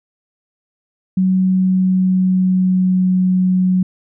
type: tone with pitch glide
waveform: sine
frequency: 186.9 to 184.43 Hz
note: F#3 to F#3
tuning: +18 to -5 cents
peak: -11 dBFS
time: 1.17-3.83 s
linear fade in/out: 5 ms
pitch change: -23 cents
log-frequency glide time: 1.35-3.13 s
effects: none